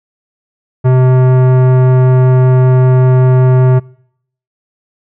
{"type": "tone with tanh clipping", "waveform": "sine", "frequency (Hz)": 128.2, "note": "C3", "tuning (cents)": -35, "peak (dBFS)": -7, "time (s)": [0.84, 3.8], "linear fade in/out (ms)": 20, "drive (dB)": 17, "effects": ["noise-tail reverb RT60 0.7 s tail -24 dB re dry"]}